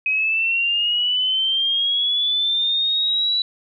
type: linear sweep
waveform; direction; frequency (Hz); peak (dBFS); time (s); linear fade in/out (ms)
sine; up; 2523 to 3951; -17; 0.06-3.42; 2
effects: none